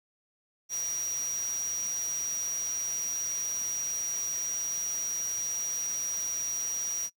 sine tone in noise, 5760 Hz, F#8, 47 cents flat, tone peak -29 dBFS, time 0.69-7.1 s, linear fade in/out 50 ms, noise white, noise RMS -43 dBFS, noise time 0.69-7.1 s, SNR +11 dB, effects noise-tail reverb RT60 0.1 s tail -23 dB re dry

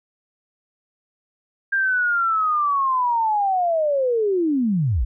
sine linear sweep, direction down, 1605 to 44.53 Hz, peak -17 dBFS, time 1.72-5.05 s, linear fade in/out 10 ms, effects none

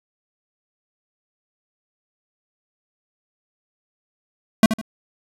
square tone with echo, 220 Hz, A3, in tune, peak -8 dBFS, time 4.63-4.66 s, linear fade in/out 2 ms, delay 77 ms, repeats 2, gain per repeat -10 dB, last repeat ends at 4.814 s, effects resampled to 32000 Hz

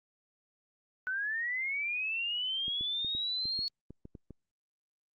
sine linear sweep, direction up, 1480 to 4375 Hz, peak -31 dBFS, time 1.07-3.68 s, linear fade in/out 0 ms
clicks, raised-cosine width 3 ms, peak -33 dBFS, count 10, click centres 2.681 / 2.81 / 3.047 / 3.15 / 3.455 / 3.591 / 3.906 / 4.054 / 4.152 / 4.307 s
effects Opus 48 kbps

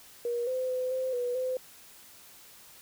sine tone with pitch steps, 476.9 / 513 / 508 / 518 / 489.5 / 512 Hz, A#4 / C5 / B4 / C5 / B4 / C5, +39 / -34 / +49 / -17 / -15 / -38 cents, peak -28 dBFS, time 0.25-1.57 s, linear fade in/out 2 ms, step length 220 ms, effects white hiss -53 dBFS RMS until 2.81 s

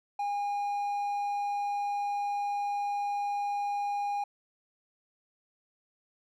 triangle tone, 814 Hz, G#5, 35 cents flat, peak -27 dBFS, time 0.19-4.24 s, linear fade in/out 5 ms, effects none

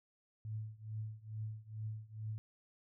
sine tone with tremolo, 108.7 Hz, A2, 21 cents flat, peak -37 dBFS, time 0.45-2.38 s, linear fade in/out 0 ms, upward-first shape triangle, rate 2.3 Hz, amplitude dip 95%, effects none

